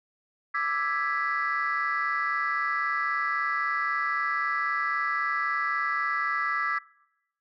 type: chord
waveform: sine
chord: E dominant seventh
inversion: third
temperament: equal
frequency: 1174.7 / 1318.5 / 1661.2 / 1975.5 Hz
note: D6 / E6 / G#6 / B6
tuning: 0 / 0 / 0 / 0 cents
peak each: -30 dBFS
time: 0.54-6.79 s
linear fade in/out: 10 ms
effects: noise-tail reverb RT60 0.9 s tail -23 dB re dry + tanh soft clip ceiling -18 dBFS